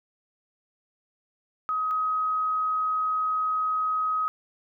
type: tone pair in turn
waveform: sine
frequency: 1264 / 1264 Hz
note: D#6 / D#6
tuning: +27 / +27 cents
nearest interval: unison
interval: 0 cents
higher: neither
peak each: -24 / -23 dBFS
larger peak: second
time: 1.69-1.91 / 1.91-4.28 s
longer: second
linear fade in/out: 0 ms
effects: none